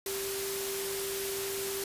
sine tone in noise, 392 Hz, G4, in tune, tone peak -35 dBFS, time 0.06-1.84 s, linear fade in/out 2 ms, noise white, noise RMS -36 dBFS, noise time 0.06-1.84 s, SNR -2 dB, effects resampled to 32000 Hz

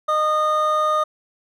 triangle tone pair together, 614 / 1228 Hz, D#5 / D#6, -23 / -23 cents, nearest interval octave, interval 1200 cents, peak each -20 / -16 dBFS, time 0.08-1.04 s, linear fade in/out 10 ms, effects none

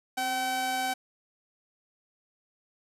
sawtooth tone pair together, 261.6 / 765.6 Hz, C4 / G5, 0 / -41 cents, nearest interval octave + perfect fifth, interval 1859 cents, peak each -35 / -24 dBFS, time 0.17-0.94 s, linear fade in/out 10 ms, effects resampled to 32000 Hz + 9-bit

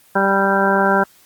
harmonic tone, 196 Hz, G3, in tune, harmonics 1 / 2 / 3 / 4 / 5 / 7 / 8, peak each -20 / -20 / -20 / -20 / -20 / -20 / -20 dBFS, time 0.15-1.04 s, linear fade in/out 10 ms, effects white hiss -51 dBFS RMS until 1.25 s + Opus 24 kbps

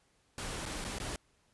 pink noise with dropouts, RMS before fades -39 dBFS, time 0.38-1.16 s, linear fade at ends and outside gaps 1 ms, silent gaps 0.655-0.661 / 0.843-0.848 / 0.985-1 s, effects pink hiss -71 dBFS RMS until 1.53 s + resampled to 24000 Hz

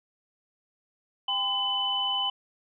sine tone cluster, 796 / 1019 / 3009 Hz, G5 / C6 / F#7, +26 / -46 / +28 cents, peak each -33 / -34 / -26 dBFS, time 1.28-2.3 s, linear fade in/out 5 ms, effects none

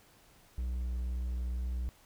triangle tone with vibrato, 61.5 Hz, B1, 7 cents flat, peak -30 dBFS, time 0.58-1.89 s, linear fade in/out 0 ms, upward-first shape triangle, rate 2 Hz, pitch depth 12 cents each way, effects pink hiss -62 dBFS RMS until 2.05 s

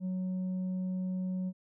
sine tone with tanh clipping, 185 Hz, F#3, in tune, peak -32 dBFS, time 0-1.53 s, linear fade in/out 50 ms, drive 3 dB, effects none

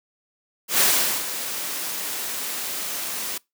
white noise with ADSR envelope, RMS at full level -17 dBFS, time 0.68-3.38 s, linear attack 120 ms, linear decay 430 ms, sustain -12 dB, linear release 6 ms, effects noise-tail reverb RT60 0.2 s tail -24 dB re dry + high-pass 200 Hz 12 dB/octave

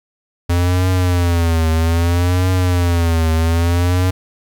square tone with vibrato, 86.2 Hz, F2, 22 cents flat, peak -13 dBFS, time 0.49-4.11 s, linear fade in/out 10 ms, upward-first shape triangle, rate 0.62 Hz, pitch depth 130 cents each way, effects 9-bit

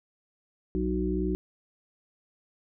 harmonic tone, 61.74 Hz, B1, in tune, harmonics 1 / 3 / 5 / 6, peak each -31 / -31 / -31 / -31 dBFS, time 0.75-1.35 s, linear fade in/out 0 ms, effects none

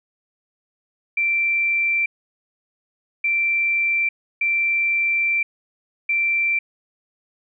sine tone bursts at uneven times, 2349 Hz, D7, in tune, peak -17 dBFS, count 4, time 1.17-2.06 / 3.24-4.09 / 4.41-5.43 / 6.09-6.59 s, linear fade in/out 5 ms, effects none

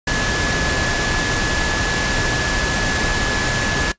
sine tone in noise, 1707 Hz, G#6, 47 cents sharp, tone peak -20 dBFS, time 0.07-3.92 s, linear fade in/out 5 ms, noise pink, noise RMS -20 dBFS, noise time 0.07-3.92 s, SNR -3 dB, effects noise-tail reverb RT60 0.1 s tail -18 dB re dry + resampled to 16000 Hz

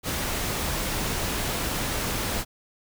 pink noise, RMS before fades -28 dBFS, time 0.03-2.45 s, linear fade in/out 50 ms, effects none

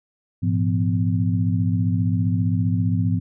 sine tone cluster, 103.6 / 118.7 / 171.2 / 251.8 Hz, G#2 / A#2 / F3 / B3, -4 / +32 / -34 / +34 cents, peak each -20 / -28 / -23 / -26 dBFS, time 0.42-3.2 s, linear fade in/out 20 ms, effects none

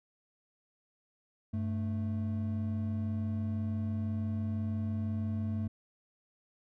triangle tone pair together, 98 / 220 Hz, G2 / A3, 0 / 0 cents, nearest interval octave + major second, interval 1400 cents, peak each -31 / -33 dBFS, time 1.53-5.68 s, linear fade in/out 10 ms, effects none

